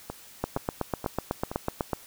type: two click trains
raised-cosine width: 1 ms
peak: -12 / -19 dBFS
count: 13 / 4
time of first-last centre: 0.44-1.933 / 0.1-1.515 s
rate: 8.04 / 2.12 Hz
effects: white hiss -50 dBFS RMS until 2.06 s